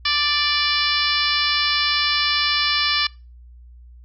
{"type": "harmonic tone with a mistuned harmonic", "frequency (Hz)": 587.3, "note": "D5", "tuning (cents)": 0, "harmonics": [2, 3, 4, 5, 6, 7, 8, 9], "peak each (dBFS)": [-26, -26, -26, -26, -26, -26, -26, -26], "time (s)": [0.05, 3.07], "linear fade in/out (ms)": 5, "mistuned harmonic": 6, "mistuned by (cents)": -21, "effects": ["noise-tail reverb RT60 0.3 s tail -24 dB re dry", "added 60 Hz sine -41 dBFS peak until 4.04 s"]}